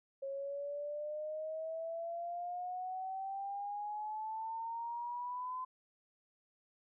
sine exponential sweep, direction up, 543 to 1026 Hz, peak -38 dBFS, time 0.22-5.65 s, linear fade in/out 10 ms, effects none

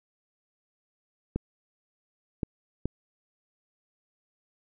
clicks, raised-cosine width 3 ms, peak -15 dBFS, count 3, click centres 1.36 / 2.432 / 2.856 s, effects none

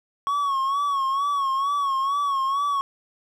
triangle tone with vibrato, 1108.7 Hz, C#6, in tune, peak -19 dBFS, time 0.27-2.81 s, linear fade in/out 0 ms, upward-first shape sine, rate 2.2 Hz, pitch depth 68 cents each way, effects none

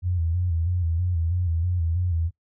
sine tone with vibrato, 86 Hz, F2, 26 cents flat, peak -21 dBFS, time 0.02-2.31 s, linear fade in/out 50 ms, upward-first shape square, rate 3.1 Hz, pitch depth 71 cents each way, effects noise-tail reverb RT60 0.1 s tail -20 dB re dry

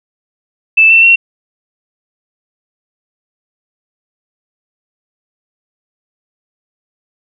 sine tone with pitch steps, 2637 / 2682 / 2727 Hz, E7 / E7 / F7, 0 / +29 / -42 cents, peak -3 dBFS, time 0.77-1.16 s, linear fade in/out 10 ms, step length 130 ms, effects none

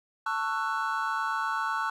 triangle chord, F# minor seventh, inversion first, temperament just, 888 / 1110 / 1332 / 1480 Hz, A5 / C#6 / E6 / F#6, +16 / +2 / +18 / 0 cents, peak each -31 dBFS, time 0.26-1.9 s, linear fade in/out 5 ms, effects none

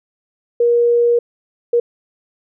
sine tone bursts at uneven times, 474.9 Hz, A#4, 32 cents sharp, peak -10 dBFS, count 2, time 0.6-1.19 / 1.73-1.8 s, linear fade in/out 5 ms, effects none

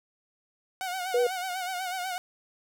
sawtooth tone with vibrato, 737 Hz, F#5, 7 cents flat, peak -27 dBFS, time 0.81-2.18 s, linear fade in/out 0 ms, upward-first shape sine, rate 8.1 Hz, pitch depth 67 cents each way
sine tone, 486.5 Hz, B4, 26 cents flat, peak -21 dBFS, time 1.14-1.27 s, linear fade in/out 5 ms
effects none

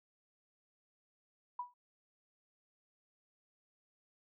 sine tone with exponential decay, 980 Hz, B5, 14 cents flat, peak -34 dBFS, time 1.59-1.74 s, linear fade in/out 5 ms, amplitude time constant 32 ms, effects none

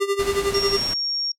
square tone with tremolo, 397.9 Hz, G4, 26 cents sharp, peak -18 dBFS, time 0-0.78 s, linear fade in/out 20 ms, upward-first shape sine, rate 11 Hz, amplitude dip 80%
pink noise, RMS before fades -31 dBFS, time 0.19-0.94 s, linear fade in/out 5 ms
sine tone, 5550 Hz, F8, 12 cents flat, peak -22 dBFS, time 0.54-1.32 s, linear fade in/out 5 ms
effects noise-tail reverb RT60 0.1 s tail -26 dB re dry + low-pass 11000 Hz 12 dB/octave

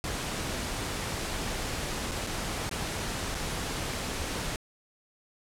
pink noise with dropouts, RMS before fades -33 dBFS, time 0.04-4.56 s, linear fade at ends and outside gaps 1 ms, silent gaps 2.113-2.117 / 2.266-2.27 / 2.694-2.712 / 3.346-3.35 s, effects low-pass 10000 Hz 12 dB/octave

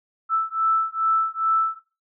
sine beating tone pair, 1318.5 / 1320.9 Hz, E6 / E6, 0 / +3 cents, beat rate 2.4 Hz, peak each -22 dBFS, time 0.29-1.8 s, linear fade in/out 50 ms, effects noise-tail reverb RT60 0.3 s tail -19 dB re dry

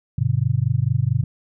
sine chord, G major, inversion none, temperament just, 98 / 122.5 / 147 Hz, G2 / B2 / D3, 0 / -14 / +2 cents, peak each -23 / -19 / -23 dBFS, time 0.18-1.24 s, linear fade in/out 5 ms, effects none

